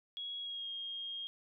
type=tone with pitch glide; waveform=sine; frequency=3325 to 3240 Hz; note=G#7 to G#7; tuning=+1 to -43 cents; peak=-39 dBFS; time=0.17-1.27 s; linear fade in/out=0 ms; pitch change=-44 cents; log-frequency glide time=0.39-0.69 s; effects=none